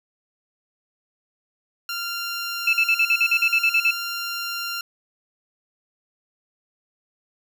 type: tone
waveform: 15% pulse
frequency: 1388 Hz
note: F6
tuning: 11 cents flat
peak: -20 dBFS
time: 1.89-4.81 s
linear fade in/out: 2 ms
type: tone bursts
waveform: sine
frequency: 2637 Hz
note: E7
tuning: in tune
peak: -15 dBFS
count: 12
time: 2.67-3.909 s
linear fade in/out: 5 ms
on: 62 ms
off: 45 ms
effects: none